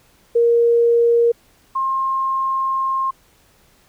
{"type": "tone pair in turn", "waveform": "sine", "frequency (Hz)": [469.3, 1065.2], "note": ["A#4", "C6"], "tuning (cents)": [12, 31], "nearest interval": "octave + major second", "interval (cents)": 1419, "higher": "second", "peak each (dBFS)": [-11, -17], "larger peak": "first", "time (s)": [[0.35, 1.32], [1.75, 3.11]], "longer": "second", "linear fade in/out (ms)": 10, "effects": ["pink hiss -55 dBFS RMS until 3.88 s"]}